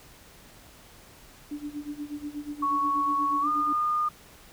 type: tone with tremolo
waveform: sine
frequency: 293.7 Hz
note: D4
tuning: in tune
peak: -30 dBFS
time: 1.51-3.73 s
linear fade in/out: 5 ms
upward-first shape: sine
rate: 8.3 Hz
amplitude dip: 85%
type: tone with pitch glide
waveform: sine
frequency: 1111 to 1218.6 Hz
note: C#6 to D#6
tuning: +4 to -36 cents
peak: -23 dBFS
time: 2.62-4.09 s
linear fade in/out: 10 ms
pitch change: +160 cents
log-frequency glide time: 3.41-3.48 s
effects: pink hiss -52 dBFS RMS until 4.52 s